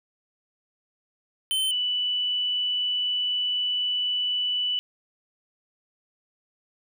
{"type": "tone pair in turn", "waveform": ["square", "sine"], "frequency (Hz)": [3075, 2972], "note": ["G7", "F#7"], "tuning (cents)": [-34, 7], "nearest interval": "minor second", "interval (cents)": 59, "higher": "first", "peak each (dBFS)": -23, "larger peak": "neither", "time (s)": [[1.51, 1.71], [1.71, 4.79]], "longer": "second", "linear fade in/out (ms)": 0, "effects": []}